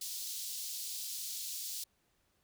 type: high-pass noise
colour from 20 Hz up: pink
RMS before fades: -41 dBFS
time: 0.01-1.84 s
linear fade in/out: 5 ms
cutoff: 4000 Hz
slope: 24 dB/octave
effects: pink hiss -75 dBFS RMS until 2.43 s